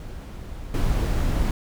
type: noise with level steps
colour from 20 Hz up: brown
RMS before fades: -35 / -22 dBFS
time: 0-1.51 s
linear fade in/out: 2 ms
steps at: 0.74 s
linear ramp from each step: 2 ms
effects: none